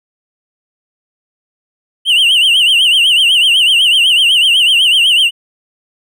triangle tone with vibrato, 2960 Hz, F#7, in tune, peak -5 dBFS, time 2.05-5.31 s, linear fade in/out 50 ms, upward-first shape triangle, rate 8 Hz, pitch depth 170 cents each way, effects none

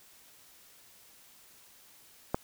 click, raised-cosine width 1 ms, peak -13 dBFS, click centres 2.345 s, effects white hiss -58 dBFS RMS until 2.43 s

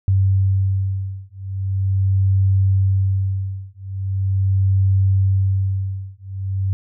sine beating tone pair, 96.2 / 96.61 Hz, G2 / G2, -32 / -25 cents, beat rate 0.41 Hz, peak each -18 dBFS, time 0.08-6.73 s, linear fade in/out 0 ms, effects none

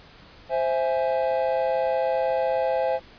triangle chord, C augmented, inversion none, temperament equal, 523.3 / 659.3 / 830.6 Hz, C5 / E5 / G#5, 0 / 0 / 0 cents, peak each -22 / -24 / -26 dBFS, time 0.49-3 s, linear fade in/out 50 ms, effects pink hiss -49 dBFS RMS until 3.18 s + resampled to 11025 Hz

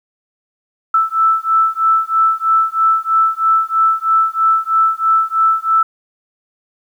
sine beating tone pair, 1318.5 / 1321.6 Hz, E6 / E6, 0 / +4 cents, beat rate 3.1 Hz, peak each -14 dBFS, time 0.94-5.83 s, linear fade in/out 5 ms, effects 8-bit

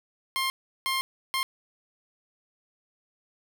15% pulse tone bursts at uneven times, 1061 Hz, C6, 24 cents sharp, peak -19 dBFS, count 3, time 0.36-0.5 / 0.86-1.01 / 1.34-1.43 s, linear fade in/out 0 ms, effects none

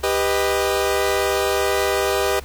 sawtooth chord, G augmented, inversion none, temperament equal with one note detuned, 395.4 / 493.9 / 622.3 Hz, G4 / B4 / D#5, +15 / 0 / 0 cents, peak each -17 / -19 / -20 dBFS, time 0.03-2.4 s, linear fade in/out 10 ms, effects added 69 Hz sine -35 dBFS peak until 2.44 s + pink hiss -44 dBFS RMS until 2.44 s

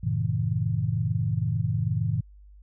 sine chord, F# diminished seventh, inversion none, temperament just, 92.5 / 111 / 133.2 / 159.84 Hz, F#2 / A2 / C3 / Eb3, 0 / +16 / +31 / +47 cents, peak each -32 / -26 / -30 / -29 dBFS, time 0.03-2.21 s, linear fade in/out 10 ms, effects added 50 Hz sine -47 dBFS peak until 2.62 s

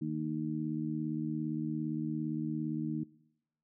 harmonic tone, 77.5 Hz, D#2, 6 cents flat, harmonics 2 / 3 / 4, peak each -37 / -37 / -37 dBFS, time 0.01-3.04 s, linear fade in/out 10 ms, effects noise-tail reverb RT60 0.9 s tail -22 dB re dry

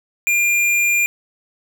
sine tone with tanh clipping, 2400 Hz, D7, 37 cents sharp, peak -15 dBFS, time 0.27-1.06 s, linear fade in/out 0 ms, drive 18 dB, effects none

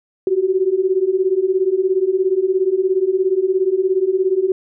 sine beating tone pair, 366.2 / 383.2 Hz, F#4 / G4, -18 / -39 cents, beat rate 17 Hz, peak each -18 / -16 dBFS, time 0.27-4.52 s, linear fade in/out 2 ms, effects none

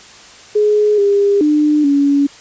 sine tone with pitch steps, 420.1 / 403 / 299.9 / 282.8 Hz, G#4 / G4 / D4 / C#4, +20 / +48 / +36 / +35 cents, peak -9 dBFS, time 0.55-2.27 s, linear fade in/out 10 ms, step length 430 ms, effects white hiss -39 dBFS RMS until 2.4 s + resampled to 16000 Hz

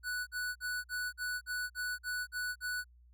square tone bursts, 1480 Hz, F#6, in tune, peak -35 dBFS, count 10, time 0.03-2.844 s, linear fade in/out 50 ms, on 240 ms, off 46 ms, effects added 60 Hz sine -58 dBFS peak until 3.13 s

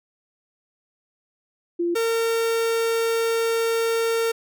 sine / 45% pulse tone pair in turn, 344.4 / 456.9 Hz, F4 / A#4, -24 / -35 cents, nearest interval perfect fourth, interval 489 cents, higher second, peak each -20 dBFS, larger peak neither, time 1.79-1.95 / 1.95-4.32 s, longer second, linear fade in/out 10 ms, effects none

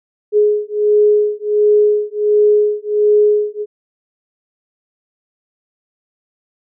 sine beating tone pair, 418.4 / 419.8 Hz, G#4 / G#4, +13 / +19 cents, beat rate 1.4 Hz, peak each -13 dBFS, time 0.32-3.66 s, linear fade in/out 50 ms, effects none

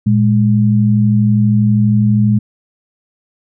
sine tone pair together, 115.3 / 207.7 Hz, A#2 / G#3, -19 / 0 cents, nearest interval minor seventh, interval 1019 cents, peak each -11 / -11 dBFS, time 0.06-2.39 s, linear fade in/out 10 ms, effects none

